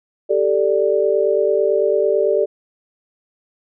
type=chord; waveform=sine; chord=G suspended second; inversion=none; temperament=just; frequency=392 / 441 / 588 Hz; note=G4 / A4 / D5; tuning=0 / +4 / +2 cents; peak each=-18 dBFS; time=0.29-2.46 s; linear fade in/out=20 ms; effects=none